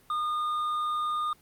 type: tone with hard clipping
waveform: sine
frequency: 1220 Hz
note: D#6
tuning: 34 cents flat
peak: -28 dBFS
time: 0.1-1.33 s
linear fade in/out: 2 ms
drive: 4 dB
effects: pink hiss -60 dBFS RMS until 1.41 s + Opus 32 kbps